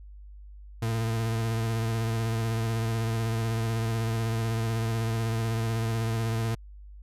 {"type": "tone with vibrato", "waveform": "40% pulse", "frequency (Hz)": 113.1, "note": "A2", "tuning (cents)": 48, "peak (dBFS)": -25, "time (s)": [0.82, 6.55], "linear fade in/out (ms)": 5, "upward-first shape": "sine", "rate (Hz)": 16, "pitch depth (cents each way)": 30, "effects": ["added 50 Hz sine -43 dBFS peak until 7.02 s", "resampled to 32000 Hz"]}